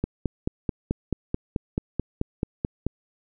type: click train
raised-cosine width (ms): 3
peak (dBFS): -11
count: 14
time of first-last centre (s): 0.04-2.866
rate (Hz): 4.6
effects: none